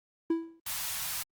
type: tone with exponential decay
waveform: triangle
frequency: 329.6 Hz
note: E4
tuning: in tune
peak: -20 dBFS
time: 0.3-0.6 s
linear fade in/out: 5 ms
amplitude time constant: 65 ms
type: band-stop noise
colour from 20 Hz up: white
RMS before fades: -35 dBFS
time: 0.66-1.23 s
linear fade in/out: 5 ms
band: 170 to 730 Hz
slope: 24 dB/octave
effects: Opus 24 kbps